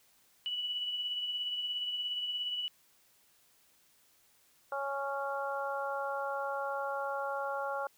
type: tone with tremolo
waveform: sine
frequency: 2953 Hz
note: F#7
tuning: 4 cents flat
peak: -31 dBFS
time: 0.46-2.68 s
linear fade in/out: 0 ms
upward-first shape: triangle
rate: 17 Hz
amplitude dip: 45%
type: harmonic tone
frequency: 277.2 Hz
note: C#4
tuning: in tune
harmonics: 2 / 3 / 4 / 5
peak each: -37 / -38 / -41 / -39 dBFS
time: 4.72-7.87 s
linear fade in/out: 2 ms
effects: white hiss -67 dBFS RMS until 7.97 s